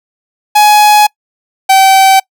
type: tone pair in turn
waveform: 45% pulse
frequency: 840 / 770.6 Hz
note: G#5 / G5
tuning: +19 / -30 cents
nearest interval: minor second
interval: 149 cents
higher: first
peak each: -3 dBFS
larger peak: neither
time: 0.55-1.07 / 1.69-2.2 s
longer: first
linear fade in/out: 10 ms
effects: noise-tail reverb RT60 0.1 s tail -25 dB re dry